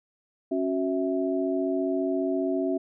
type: tone cluster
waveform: sine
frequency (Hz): 275 / 369.8 / 654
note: C#4 / F#4 / E5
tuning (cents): -14 / -1 / -14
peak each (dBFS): -27 / -28 / -30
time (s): 0.51-2.78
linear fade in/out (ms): 10
effects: none